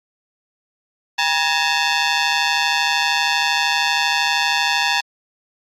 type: ring-modulated tone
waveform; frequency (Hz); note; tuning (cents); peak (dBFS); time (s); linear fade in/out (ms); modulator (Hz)
10% pulse; 880; A5; 0; -4; 1.18-5.01; 10; 76.4
effects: low-pass 6000 Hz 12 dB/octave + Opus 48 kbps

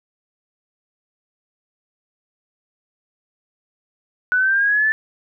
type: linear sweep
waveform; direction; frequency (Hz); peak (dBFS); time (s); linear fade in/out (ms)
sine; up; 1475 to 1767; -14; 4.32-4.92; 0
effects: none

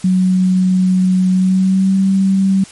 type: tone with pitch glide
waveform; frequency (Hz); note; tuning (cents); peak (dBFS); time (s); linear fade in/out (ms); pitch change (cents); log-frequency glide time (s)
sine; 185 to 192.63; F#3 to G3; 0 to -30; -9; 0.04-2.64; 5; +70; 1.32-1.98
effects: white hiss -38 dBFS RMS until 2.71 s + MP3 48 kbps

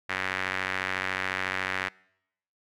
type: tone with band-pass filter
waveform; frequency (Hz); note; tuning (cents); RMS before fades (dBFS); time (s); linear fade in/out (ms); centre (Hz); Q
sawtooth; 94; F#2; +28; -31; 0.09-1.89; 10; 1900; 2.3
effects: noise-tail reverb RT60 0.8 s tail -25 dB re dry

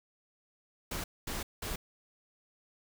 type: noise bursts at uneven times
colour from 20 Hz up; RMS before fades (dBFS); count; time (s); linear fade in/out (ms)
pink; -37; 3; 0.91-1.04 / 1.27-1.43 / 1.62-1.76; 5
effects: none

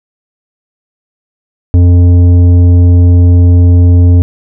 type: tone with tanh clipping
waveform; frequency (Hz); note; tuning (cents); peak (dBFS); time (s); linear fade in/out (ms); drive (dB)
sine; 88; F2; +14; -3; 1.74-4.22; 0; 10
effects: none

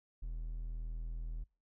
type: tone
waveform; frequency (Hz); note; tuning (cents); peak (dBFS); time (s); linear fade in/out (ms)
triangle; 40.52; E1; -29; -36; 0.22-1.44; 10
effects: noise-tail reverb RT60 0.3 s tail -24 dB re dry

